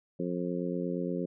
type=harmonic tone; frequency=88.6 Hz; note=F2; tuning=25 cents sharp; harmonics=2 / 3 / 4 / 5 / 6; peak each=-34 / -36 / -37 / -38 / -39 dBFS; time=0.19-1.26 s; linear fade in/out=10 ms; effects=none